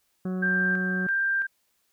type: harmonic tone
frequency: 185 Hz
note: F#3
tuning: in tune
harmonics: 1 / 2 / 3 / 4 / 6 / 7 / 8 / 9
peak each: -27 / -36 / -43 / -48 / -51 / -50 / -53 / -56 dBFS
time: 0.25-1.07 s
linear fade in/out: 5 ms
type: tone with tremolo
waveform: sine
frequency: 1584 Hz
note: G6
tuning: 18 cents sharp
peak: -22 dBFS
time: 0.42-1.47 s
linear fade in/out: 10 ms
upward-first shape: square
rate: 1.5 Hz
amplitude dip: 45%
effects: white hiss -71 dBFS RMS until 1.92 s